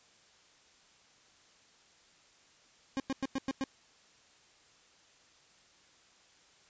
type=tone bursts; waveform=40% pulse; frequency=268.6 Hz; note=C4; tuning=46 cents sharp; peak=-30 dBFS; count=6; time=2.97-3.639 s; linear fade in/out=0 ms; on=29 ms; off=99 ms; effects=white hiss -63 dBFS RMS until 6.69 s + resampled to 16000 Hz